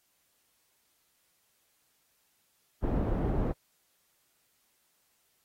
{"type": "low-pass noise", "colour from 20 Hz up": "pink", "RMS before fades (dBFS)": -29, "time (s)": [2.82, 3.53], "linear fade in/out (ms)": 20, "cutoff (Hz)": 550, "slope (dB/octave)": 12, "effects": ["white hiss -72 dBFS RMS until 5.44 s", "AAC 48 kbps"]}